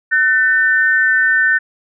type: tone pair together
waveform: sine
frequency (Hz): 1513 / 1799.3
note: F#6 / A6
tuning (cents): +38 / +38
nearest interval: minor third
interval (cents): 300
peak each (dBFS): -13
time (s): 0.11-1.59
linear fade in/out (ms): 20
effects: none